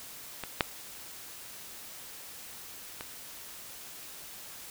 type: clicks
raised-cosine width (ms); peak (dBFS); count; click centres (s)
0.3; -19 / -7 / -22; 3; 0.437 / 0.608 / 3.009
effects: white hiss -46 dBFS RMS until 4.7 s